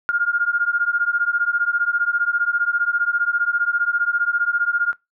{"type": "beating tone pair", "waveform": "sine", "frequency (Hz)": [1408, 1423], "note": ["F6", "F6"], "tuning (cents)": [14, 32], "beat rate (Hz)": 15, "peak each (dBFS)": -20, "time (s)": [0.09, 4.93], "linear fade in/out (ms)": 0, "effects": ["noise-tail reverb RT60 0.2 s tail -22 dB re dry"]}